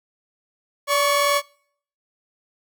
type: tone pair together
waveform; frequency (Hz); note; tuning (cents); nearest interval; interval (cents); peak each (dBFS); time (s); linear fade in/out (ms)
sawtooth; 576 / 1110.8; D5 / C#6; -34 / +3; major seventh; 1137; -16; 0.87-1.42; 50
effects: noise-tail reverb RT60 0.6 s tail -26 dB re dry